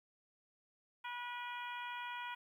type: harmonic tone with a mistuned harmonic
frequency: 485.8 Hz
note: B4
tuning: 29 cents flat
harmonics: 2 / 3 / 4 / 5 / 6 / 7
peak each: -44 / -48 / -51 / -50 / -56 / -54 dBFS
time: 1.04-2.35 s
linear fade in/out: 10 ms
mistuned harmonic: 7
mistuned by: -47 cents
effects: 12-bit